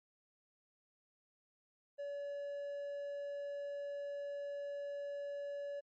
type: tone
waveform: triangle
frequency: 570 Hz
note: C#5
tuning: 48 cents sharp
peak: -38 dBFS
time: 1.98-5.81 s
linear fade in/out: 20 ms
effects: MP3 32 kbps